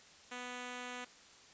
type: tone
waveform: 5% pulse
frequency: 247.5 Hz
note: B3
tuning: 4 cents sharp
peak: -31 dBFS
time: 0.31-1.05 s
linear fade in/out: 10 ms
effects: white hiss -59 dBFS RMS until 1.53 s + resampled to 16000 Hz